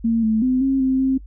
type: tone with pitch steps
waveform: sine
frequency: 228.4 / 219.5 / 255.9 / 268.9 / 262.3 / 264.9 Hz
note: A#3 / A3 / C4 / C4 / C4 / C4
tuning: -35 / -4 / -38 / +47 / +4 / +22 cents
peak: -15 dBFS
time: 0.04-1.18 s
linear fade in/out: 10 ms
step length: 190 ms
effects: noise-tail reverb RT60 0.1 s tail -20 dB re dry + added 50 Hz sine -36 dBFS peak until 1.26 s